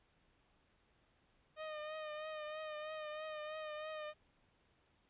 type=tone with vibrato; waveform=sawtooth; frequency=615 Hz; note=D#5; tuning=20 cents flat; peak=-39 dBFS; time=1.56-4.14 s; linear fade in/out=50 ms; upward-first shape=triangle; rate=3.1 Hz; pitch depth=40 cents each way; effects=pink hiss -74 dBFS RMS until 5.09 s + resampled to 8000 Hz